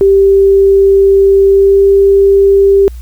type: tone with pitch glide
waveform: sine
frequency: 392 to 394.5 Hz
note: G4 to G4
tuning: 0 to +11 cents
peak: -3 dBFS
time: 0.01-2.88 s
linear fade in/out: 0 ms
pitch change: +11 cents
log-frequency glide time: 1.49-1.83 s
effects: added 60 Hz sine -23 dBFS peak until 3.01 s + white hiss -45 dBFS RMS until 3.01 s